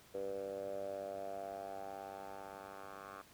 10% pulse tone with band-pass filter sweep, 98 Hz, G2, in tune, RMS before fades -45 dBFS, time 0.14-3.22 s, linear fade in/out 10 ms, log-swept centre 490 to 1100 Hz, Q 6, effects pink hiss -62 dBFS RMS until 3.33 s + high-pass 60 Hz 12 dB/octave

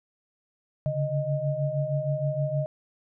sine tone cluster, 138.7 / 145.1 / 620 Hz, C#3 / D3 / D#5, +1 / -21 / -6 cents, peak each -29 dBFS, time 0.86-2.66 s, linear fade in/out 0 ms, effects none

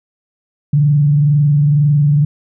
sine tone with frequency modulation, 146.3 Hz, D3, 6 cents flat, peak -8 dBFS, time 0.73-2.25 s, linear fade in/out 5 ms, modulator 22 Hz, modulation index 0.35, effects none

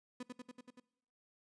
35% pulse tone with echo, 249 Hz, B3, 14 cents sharp, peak -40 dBFS, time 0.2-0.23 s, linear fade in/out 5 ms, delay 95 ms, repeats 6, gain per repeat -2 dB, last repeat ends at 0.8 s, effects noise-tail reverb RT60 0.8 s tail -22 dB re dry + resampled to 22050 Hz

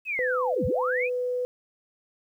sine linear two-way sweep, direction down then up, 2637 to 57.1 to 2637 Hz, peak -26 dBFS, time 0.05-1.1 s, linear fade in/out 50 ms, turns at 0.66 s
sine tone with pitch glide, 504 to 496.8 Hz, B4 to B4, +35 to +10 cents, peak -25 dBFS, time 0.19-1.45 s, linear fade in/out 0 ms, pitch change -25 cents, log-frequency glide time 0.93-1.02 s
effects 10-bit

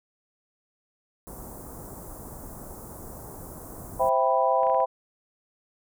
pink band-stop noise, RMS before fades -41 dBFS, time 1.27-4.09 s, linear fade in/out 0 ms, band 1100 to 8200 Hz, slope 24 dB/octave
sine chord, C major seventh, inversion none, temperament equal, 523.3 / 659.3 / 784 / 987.8 Hz, C5 / E5 / G5 / B5, 0 / 0 / 0 / 0 cents, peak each -25 dBFS, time 3.99-4.86 s, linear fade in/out 20 ms
clicks, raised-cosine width 0.5 ms, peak -28 dBFS, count 5, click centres 4.633 / 4.669 / 4.699 / 4.746 / 4.803 s
effects none

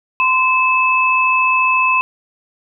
sine tone pair together, 1028.2 / 2606 Hz, C6 / E7, -31 / -20 cents, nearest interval octave + major third, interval 1611 cents, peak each -14 dBFS, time 0.2-2.01 s, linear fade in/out 0 ms, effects none

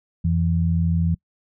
sine tone pair together, 86.9 / 167.01 Hz, F2 / E3, -8 / +23 cents, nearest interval major seventh, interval 1131 cents, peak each -20 dBFS, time 0.24-1.15 s, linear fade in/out 10 ms, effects noise-tail reverb RT60 0.1 s tail -26 dB re dry

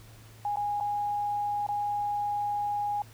sine tone with dropouts, 823 Hz, G#5, 16 cents flat, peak -27 dBFS, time 0.45-3.02 s, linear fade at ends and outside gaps 2 ms, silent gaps 0.559-0.57 / 0.801-0.808 / 1.666-1.688 s, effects added 110 Hz sine -50 dBFS peak until 3.13 s + pink hiss -55 dBFS RMS until 3.13 s

